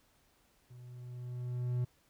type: tone with level ramp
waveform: triangle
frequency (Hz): 123.47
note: B2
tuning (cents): 0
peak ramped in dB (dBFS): -48 to -27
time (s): 0.7-1.85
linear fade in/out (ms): 10
effects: pink hiss -70 dBFS RMS until 2.09 s